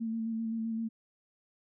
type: tone with vibrato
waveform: sine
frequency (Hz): 225.3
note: A3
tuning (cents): +41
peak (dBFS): -31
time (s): 0-0.89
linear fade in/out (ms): 20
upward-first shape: square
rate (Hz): 7.7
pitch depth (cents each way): 18
effects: none